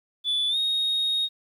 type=tone with pitch glide; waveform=sine; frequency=3466 to 3736 Hz; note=A7 to A#7; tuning=-27 to +3 cents; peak=-20 dBFS; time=0.24-1.29 s; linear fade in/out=50 ms; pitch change=+130 cents; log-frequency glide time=0.49-0.57 s; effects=tanh soft clip ceiling -20 dBFS + 10-bit